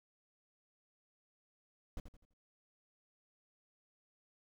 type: noise with echo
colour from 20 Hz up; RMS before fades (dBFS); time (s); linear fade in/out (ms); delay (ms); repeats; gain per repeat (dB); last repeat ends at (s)
brown; -41; 1.97-2; 2; 84; 4; -9; 2.336
effects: none